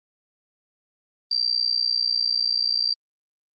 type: tone with amplitude modulation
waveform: sine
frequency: 4699 Hz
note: D8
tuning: in tune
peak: -16 dBFS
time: 1.31-2.94 s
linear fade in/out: 5 ms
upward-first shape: sine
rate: 60.2 Hz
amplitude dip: 95%
effects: Opus 24 kbps

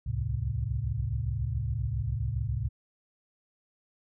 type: tone cluster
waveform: sine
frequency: 63.8 / 71.1 / 85 / 109.3 / 133.9 Hz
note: C2 / C#2 / F2 / A2 / C3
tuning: -43 / +45 / -46 / -11 / +40 cents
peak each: -37 / -34 / -40 / -31 / -35 dBFS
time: 0.06-2.69 s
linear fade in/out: 10 ms
effects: none

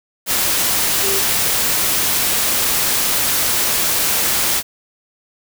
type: tone in noise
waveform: sine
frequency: 392 Hz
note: G4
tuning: in tune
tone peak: -22 dBFS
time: 1.01-1.22 s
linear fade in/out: 50 ms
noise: white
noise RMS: -17 dBFS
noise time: 0.26-4.63 s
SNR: -8 dB
effects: none

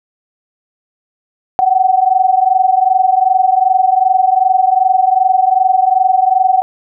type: tone pair together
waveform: sine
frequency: 741 / 763.6 Hz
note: F#5 / G5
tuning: +2 / -46 cents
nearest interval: minor second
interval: 52 cents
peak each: -11 dBFS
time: 1.59-6.62 s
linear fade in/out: 0 ms
effects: none

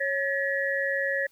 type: tone cluster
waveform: sine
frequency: 551 / 1714 / 1906 Hz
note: C#5 / A6 / A#6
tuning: -11 / -46 / +38 cents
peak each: -29 dBFS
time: 0-1.27 s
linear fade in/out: 10 ms
effects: white hiss -64 dBFS RMS until 1.31 s

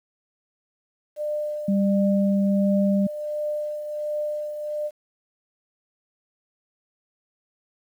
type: tone with tremolo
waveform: sine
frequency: 599 Hz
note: D5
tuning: 34 cents sharp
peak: -23 dBFS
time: 1.16-4.91 s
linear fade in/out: 50 ms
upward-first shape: triangle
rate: 1.4 Hz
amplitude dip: 55%
type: tone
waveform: sine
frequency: 197.5 Hz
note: G3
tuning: 13 cents sharp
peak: -18 dBFS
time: 1.68-3.07 s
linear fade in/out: 5 ms
effects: 9-bit

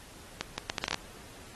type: accelerating click train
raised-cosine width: 0.2 ms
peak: -12 dBFS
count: 9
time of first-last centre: 0.41-0.944 s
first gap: 170 ms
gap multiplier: 0.7
effects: pink hiss -51 dBFS RMS until 1.55 s + AAC 32 kbps

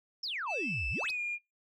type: exponential two-way sweep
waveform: sine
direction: down then up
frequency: 5620 to 51.91 to 5620 Hz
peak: -33 dBFS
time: 0.23-1.11 s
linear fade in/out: 5 ms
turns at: 0.89 s
type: tone with pitch glide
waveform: sine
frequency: 2635 to 2416 Hz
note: E7 to D7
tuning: -1 to +48 cents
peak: -31 dBFS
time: 0.46-1.39 s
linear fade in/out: 50 ms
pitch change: -151 cents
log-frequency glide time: 1.03-1.2 s
effects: noise-tail reverb RT60 0.2 s tail -25 dB re dry + tanh soft clip ceiling -28 dBFS

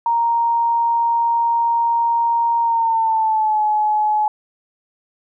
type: tone with pitch glide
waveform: sine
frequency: 932.3 to 850 Hz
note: A#5 to G#5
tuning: 0 to +40 cents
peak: -14 dBFS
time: 0.06-4.28 s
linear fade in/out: 2 ms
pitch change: -160 cents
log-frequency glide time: 2.61-3.63 s
effects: none

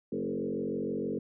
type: tone with frequency modulation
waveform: sine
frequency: 332.5 Hz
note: E4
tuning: 15 cents sharp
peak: -30 dBFS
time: 0.12-1.19 s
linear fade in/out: 5 ms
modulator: 46.5 Hz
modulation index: 3.2
effects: none

